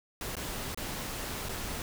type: noise with dropouts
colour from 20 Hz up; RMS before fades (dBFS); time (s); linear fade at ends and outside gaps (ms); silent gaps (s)
pink; -37; 0.21-1.82; 1; 0.354-0.367 / 0.746-0.774 / 1.487-1.492
effects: none